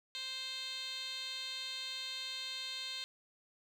10% pulse tone with band-pass filter, 523.3 Hz, C5, in tune, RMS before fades -42 dBFS, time 0.15-3.04 s, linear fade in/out 0 ms, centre 4100 Hz, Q 5.7, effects 11-bit

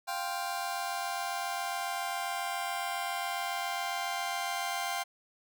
sawtooth chord, F suspended second, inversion none, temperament just, 698.5 / 785.8 / 1047.7 Hz, F5 / G5 / C6, 0 / +4 / +2 cents, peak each -33 / -32 / -35 dBFS, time 0.07-5.04 s, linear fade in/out 20 ms, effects none

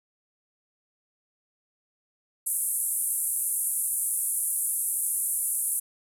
pink band-pass noise, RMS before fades -28 dBFS, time 2.46-5.8 s, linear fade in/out 10 ms, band 9000 to 12000 Hz, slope 48 dB/octave, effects none

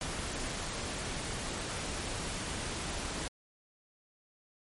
pink noise, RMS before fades -37 dBFS, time 0.01-3.28 s, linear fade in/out 2 ms, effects MP3 48 kbps

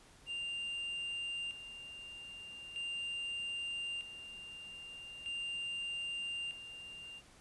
triangle tone with tremolo, 2792 Hz, F7, 1 cent flat, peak -36 dBFS, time 0.26-7.22 s, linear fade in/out 50 ms, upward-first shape square, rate 0.4 Hz, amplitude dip 65%, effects pink hiss -61 dBFS RMS until 7.4 s + resampled to 24000 Hz

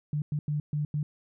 sine tone bursts at uneven times, 148.5 Hz, D3, 20 cents sharp, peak -26 dBFS, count 5, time 0.13-0.22 / 0.32-0.39 / 0.48-0.6 / 0.73-0.85 / 0.94-1.03 s, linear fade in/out 2 ms, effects none

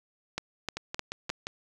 two click trains, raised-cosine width 0.2 ms, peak -17 / -14 dBFS, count 5 / 4, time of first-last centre 0.77-1.469 / 0.38-1.3 s, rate 5.72 / 3.26 Hz, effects none

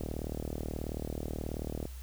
click train, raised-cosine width 2 ms, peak -23 dBFS, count 72, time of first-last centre 0.01-1.854 s, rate 38.5 Hz, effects added 63 Hz sine -41 dBFS peak until 2.02 s + white hiss -55 dBFS RMS until 2.02 s

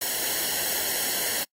white noise with comb filter, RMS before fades -27 dBFS, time 0.01-1.44 s, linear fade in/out 10 ms, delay 0.82 ms, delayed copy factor -0.7, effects noise-tail reverb RT60 0.1 s tail -26 dB re dry + AAC 48 kbps

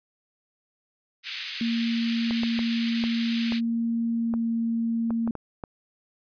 white band-pass noise, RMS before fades -35 dBFS, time 1.23-3.61 s, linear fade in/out 50 ms, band 1900 to 4400 Hz, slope 24 dB/octave
sine tone with pitch glide, 231.1 to 229.6 Hz, A#3 to A#3, -15 to -26 cents, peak -23 dBFS, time 1.61-5.31 s, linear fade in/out 2 ms, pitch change -11 cents, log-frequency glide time 4.14-4.48 s
clicks, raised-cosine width 1 ms, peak -20 dBFS, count 10, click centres 2.309 / 2.434 / 2.591 / 3.039 / 3.522 / 4.339 / 5.106 / 5.276 / 5.353 / 5.638 s
effects resampled to 11025 Hz

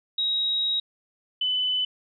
sine tone pair in turn, 3808 / 3008 Hz, A#7 / F#7, +36 / +28 cents, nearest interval major third, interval 408 cents, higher first, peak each -22 dBFS, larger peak neither, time 0.18-0.8 / 1.41-1.85 s, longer first, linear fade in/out 5 ms, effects none

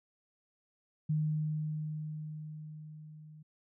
sine tone with level ramp, 153.7 Hz, D#3, 21 cents flat, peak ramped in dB -27 to -50 dBFS, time 1.09-3.43 s, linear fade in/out 10 ms, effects none

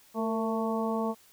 harmonic tone with a mistuned harmonic, 222.1 Hz, A3, 16 cents sharp, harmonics 1 / 2 / 3 / 4 / 5, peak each -30 / -33 / -35 / -36 / -37 dBFS, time 0.14-1.15 s, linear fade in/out 50 ms, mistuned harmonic 2, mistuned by +42 cents, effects white hiss -59 dBFS RMS until 1.32 s

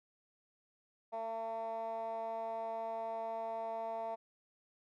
15% pulse tone with band-pass filter, 225.5 Hz, A3, 43 cents sharp, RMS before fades -40 dBFS, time 1.12-4.16 s, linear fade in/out 20 ms, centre 770 Hz, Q 9.8, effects none

